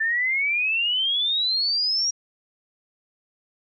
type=exponential sweep; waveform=sine; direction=up; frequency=1760 to 5730 Hz; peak=-20 dBFS; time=0-2.11 s; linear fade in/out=10 ms; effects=none